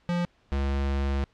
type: tone pair in turn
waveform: square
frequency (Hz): 174.61 / 69.07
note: F3 / C#2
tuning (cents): 0 / -6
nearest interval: octave + major third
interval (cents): 1606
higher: first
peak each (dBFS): -25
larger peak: neither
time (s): 0.09-0.25 / 0.52-1.24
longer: second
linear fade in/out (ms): 0
effects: pink hiss -64 dBFS RMS until 1.33 s + low-pass 4000 Hz 12 dB/octave